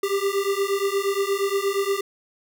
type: beating tone pair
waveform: square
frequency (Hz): 392 / 400.5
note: G4 / G4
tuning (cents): 0 / +37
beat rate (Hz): 8.5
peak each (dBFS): -25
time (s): 0.03-2.01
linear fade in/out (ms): 5
effects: none